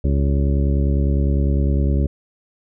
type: harmonic tone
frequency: 69.9 Hz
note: C#2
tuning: 15 cents sharp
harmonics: 1 / 2 / 3 / 4 / 5 / 6 / 8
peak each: -16 / -22 / -26 / -28 / -30 / -32 / -34 dBFS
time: 0.04-2.07 s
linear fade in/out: 5 ms
effects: none